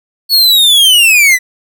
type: linear sweep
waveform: 45% pulse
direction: down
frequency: 4435 to 1947 Hz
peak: -4 dBFS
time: 0.29-1.39 s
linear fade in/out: 50 ms
effects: none